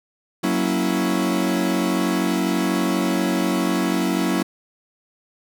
40% pulse chord, F# dominant seventh, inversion none, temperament equal, 185 / 233.1 / 277.2 / 329.6 Hz, F#3 / A#3 / C#4 / E4, 0 / 0 / 0 / 0 cents, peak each -23 / -25 / -24 / -23 dBFS, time 0.43-4.43 s, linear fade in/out 10 ms, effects none

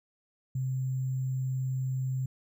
sine tone with sample-and-hold, 130.81 Hz, C3, in tune, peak -28 dBFS, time 0.55-2.26 s, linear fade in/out 5 ms, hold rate 7350 Hz, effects none

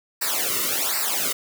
white noise with flanger, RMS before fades -24 dBFS, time 0.21-1.33 s, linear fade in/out 10 ms, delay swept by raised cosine 0.3 to 1.25 ms, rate 1.3 Hz, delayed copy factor -1, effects none

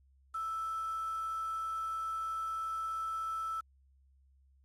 sine tone with quantisation, 1318.5 Hz, E6, in tune, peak -34 dBFS, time 0.34-3.61 s, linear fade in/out 10 ms, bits 9, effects added 67 Hz sine -63 dBFS peak until 4.64 s + AAC 32 kbps

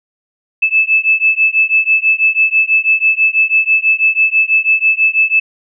sine beating tone pair, 2616 / 2622.1 Hz, E7 / E7, -14 / -10 cents, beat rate 6.1 Hz, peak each -12 dBFS, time 0.62-5.4 s, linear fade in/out 10 ms, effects none

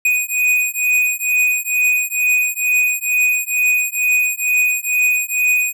square beating tone pair, 2484 / 2486.2 Hz, D#7 / D#7, -3 / -2 cents, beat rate 2.2 Hz, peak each -18 dBFS, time 0.05-5.73 s, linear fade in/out 5 ms, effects none

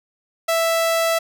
sawtooth tone, 660 Hz, E5, 2 cents sharp, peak -13 dBFS, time 0.48-1.19 s, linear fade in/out 10 ms, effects none

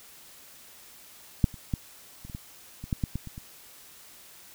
clicks, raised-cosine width 5 ms, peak -7 / -30 / -14 / -30 / -30 / -23 / -25 / -14 / -14 / -18 / -27 / -27 dBFS, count 12, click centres 1.442 / 1.542 / 1.738 / 2.25 / 2.298 / 2.349 / 2.84 / 2.928 / 3.038 / 3.156 / 3.273 / 3.379 s, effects white hiss -51 dBFS RMS until 4.54 s

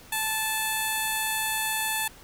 5% pulse tone with notch filter, 874 Hz, A5, 12 cents flat, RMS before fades -28 dBFS, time 0.12-2.08 s, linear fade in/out 5 ms, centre 5400 Hz, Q 0.96, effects pink hiss -50 dBFS RMS until 2.23 s

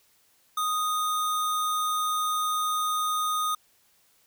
sine tone with sample-and-hold, 1244.5 Hz, D#6, in tune, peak -24 dBFS, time 0.57-3.55 s, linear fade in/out 5 ms, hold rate 4900 Hz, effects white hiss -64 dBFS RMS until 4.26 s

